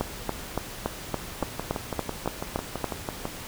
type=two click trains; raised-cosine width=1 ms; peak=-15 / -11 dBFS; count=12 / 11; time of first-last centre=1.43-3.254 / 0.01-2.843 s; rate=6.03 / 3.53 Hz; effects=pink hiss -39 dBFS RMS until 3.47 s